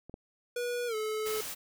clicks, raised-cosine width 2 ms, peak -33 / -29 dBFS, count 2, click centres 0.096 / 0.141 s
square tone with pitch glide, 485 to 432.1 Hz, B4 to A4, -31 to -31 cents, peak -32 dBFS, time 0.56-1.41 s, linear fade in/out 5 ms, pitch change -200 cents, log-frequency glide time 0.87-0.95 s
white noise, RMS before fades -39 dBFS, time 1.25-1.55 s, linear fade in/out 20 ms
effects none

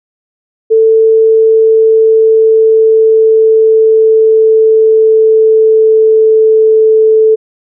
sine tone with pitch glide, 444.5 to 438.6 Hz, A4 to A4, +18 to -6 cents, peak -3 dBFS, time 0.7-7.36 s, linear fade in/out 20 ms, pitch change -24 cents, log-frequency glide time 0.81-6.99 s, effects none

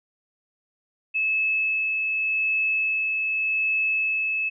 sine tone with tremolo, 2600 Hz, E7, 24 cents flat, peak -20 dBFS, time 1.14-4.5 s, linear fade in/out 20 ms, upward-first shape sine, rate 0.85 Hz, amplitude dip 25%, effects none

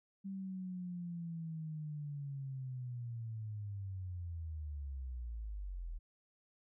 sine linear sweep, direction down, 196 to 38.89 Hz, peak -40 dBFS, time 0.24-5.99 s, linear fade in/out 20 ms, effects none

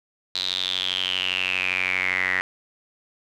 sawtooth tone with band-pass filter sweep, 92.5 Hz, F#2, in tune, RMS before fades -25 dBFS, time 0.35-2.41 s, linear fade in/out 0 ms, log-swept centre 4000 to 1900 Hz, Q 9.7, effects none

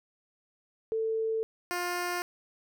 sine / 10% pulse tone pair in turn, 444.9 / 353.7 Hz, A4 / F4, +19 / +22 cents, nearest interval major third, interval 397 cents, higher first, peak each -27 / -22 dBFS, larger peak second, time 0.92-1.43 / 1.71-2.22 s, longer neither, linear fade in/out 0 ms, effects none

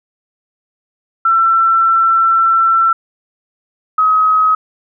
sine tone pair in turn, 1343 / 1270.8 Hz, E6 / D#6, +32 / +36 cents, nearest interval minor second, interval 96 cents, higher first, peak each -8 dBFS, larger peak neither, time 1.25-2.93 / 3.98-4.55 s, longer first, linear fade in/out 5 ms, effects none

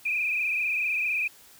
sine tone with frequency modulation, 2469 Hz, D#7, 14 cents flat, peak -24 dBFS, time 0.05-1.28 s, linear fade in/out 10 ms, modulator 24.5 Hz, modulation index 4.1, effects white hiss -53 dBFS RMS until 1.59 s

